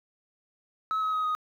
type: tone with pitch steps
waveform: sine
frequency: 1290 / 1275.9 / 1262 / 1248.2 Hz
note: E6 / D#6 / D#6 / D#6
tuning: -38 / +43 / +24 / +5 cents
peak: -23 dBFS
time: 0.91-1.35 s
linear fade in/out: 0 ms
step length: 110 ms
effects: tanh soft clip ceiling -24 dBFS + 10-bit